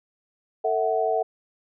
sine tone cluster, 447.4 / 653 / 746 Hz, A4 / E5 / F#5, +29 / -17 / +14 cents, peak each -25 dBFS, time 0.64-1.23 s, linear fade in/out 10 ms, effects none

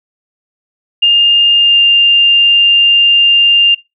sine tone with pitch glide, 2815 to 2799 Hz, F7 to F7, +13 to +3 cents, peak -4 dBFS, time 1.02-3.75 s, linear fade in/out 10 ms, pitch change -10 cents, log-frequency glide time 1.56-1.81 s, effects noise-tail reverb RT60 0.2 s tail -20 dB re dry

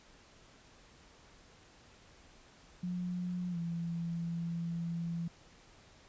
sine tone with pitch glide, 178.7 to 168.67 Hz, F3 to E3, +40 to +40 cents, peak -34 dBFS, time 2.83-5.28 s, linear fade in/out 5 ms, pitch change -100 cents, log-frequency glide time 3.5-3.58 s, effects pink hiss -60 dBFS RMS until 6.08 s + resampled to 16000 Hz

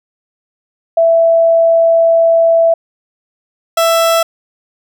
sine / 30% pulse tone pair in turn, 663 / 663 Hz, E5 / E5, +10 / +10 cents, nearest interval unison, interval 0 cents, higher neither, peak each -6 dBFS, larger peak neither, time 0.97-2.74 / 3.77-4.23 s, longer first, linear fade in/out 5 ms, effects none

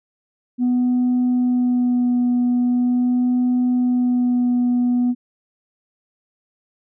sine tone with vibrato, 246.9 Hz, B3, in tune, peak -13 dBFS, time 0.58-5.15 s, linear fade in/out 50 ms, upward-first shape sine, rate 0.42 Hz, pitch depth 13 cents each way, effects tanh soft clip ceiling -13 dBFS

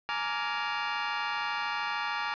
25% pulse chord, Bb dominant seventh, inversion third, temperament just, 839.1 / 932.3 / 1165.4 / 1398.5 Hz, Ab5 / Bb5 / D6 / F6, +18 / 0 / -14 / +2 cents, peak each -32 dBFS, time 0.09-2.34 s, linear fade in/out 0 ms, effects resampled to 11025 Hz + 8-bit

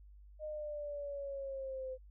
sine exponential sweep, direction down, 617 to 514 Hz, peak -39 dBFS, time 0.39-1.98 s, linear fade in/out 50 ms, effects added 50 Hz sine -54 dBFS peak until 2.1 s

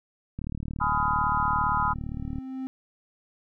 click train, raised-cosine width 5 ms, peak -21 dBFS, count 76, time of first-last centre 0.39-2.385 s, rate 37.6 Hz
sine chord, F half-diminished seventh, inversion first, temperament just, 838.1 / 1005.8 / 1257.2 / 1396.9 Hz, Ab5 / Cb6 / Eb6 / F6, +16 / +31 / +18 / 0 cents, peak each -30 / -26 / -27 / -32 dBFS, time 0.8-1.94 s, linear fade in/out 20 ms
triangle tone with exponential growth, 262.3 Hz, C4, 4 cents sharp, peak -27 dBFS, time 1.19-2.67 s, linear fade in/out 0 ms, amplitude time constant 320 ms
effects none

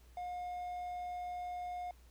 triangle tone, 716 Hz, F5, 43 cents sharp, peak -37 dBFS, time 0.17-1.91 s, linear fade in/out 2 ms, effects added 60 Hz sine -58 dBFS peak until 2.1 s + pink hiss -68 dBFS RMS until 2.1 s

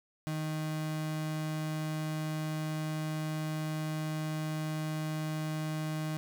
35% pulse tone, 155.56 Hz, D#3, in tune, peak -31 dBFS, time 0.27-6.17 s, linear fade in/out 0 ms, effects none

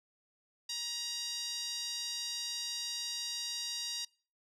5% pulse tone with band-pass filter, 946 Hz, A#5, 25 cents sharp, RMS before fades -39 dBFS, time 0.69-4.05 s, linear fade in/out 5 ms, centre 4500 Hz, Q 2.3, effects noise-tail reverb RT60 0.4 s tail -24 dB re dry

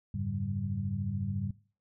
sine tone cluster, 89.5 / 103.3 / 140.9 / 194.1 Hz, F2 / G#2 / C#3 / G3, +43 / -9 / +29 / -17 cents, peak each -39 / -34 / -38 / -37 dBFS, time 0.14-1.51 s, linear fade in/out 5 ms, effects noise-tail reverb RT60 0.4 s tail -20 dB re dry

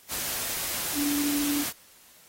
sine tone in noise, 288.5 Hz, D4, 31 cents flat, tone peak -25 dBFS, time 0.94-1.65 s, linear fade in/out 50 ms, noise white, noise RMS -31 dBFS, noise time 0.08-1.73 s, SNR +3 dB, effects white hiss -55 dBFS RMS until 2.28 s + AAC 48 kbps

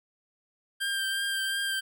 25% pulse tone with vibrato, 1585 Hz, G6, 19 cents sharp, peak -24 dBFS, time 0.8-1.81 s, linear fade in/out 20 ms, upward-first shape triangle, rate 2.8 Hz, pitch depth 23 cents each way, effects none

